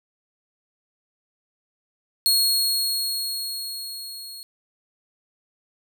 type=tone with level ramp; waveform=sawtooth; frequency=4308 Hz; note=C8; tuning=50 cents sharp; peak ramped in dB=-13 to -34 dBFS; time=2.26-4.43 s; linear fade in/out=0 ms; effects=none